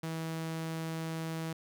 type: tone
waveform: sawtooth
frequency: 162.1 Hz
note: E3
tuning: 29 cents flat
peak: -31 dBFS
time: 0.03-1.53 s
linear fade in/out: 5 ms
effects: none